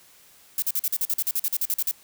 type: noise bursts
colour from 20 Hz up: violet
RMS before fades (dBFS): -24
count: 16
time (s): 0.58-1.912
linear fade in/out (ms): 2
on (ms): 42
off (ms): 44
effects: white hiss -54 dBFS RMS until 2.03 s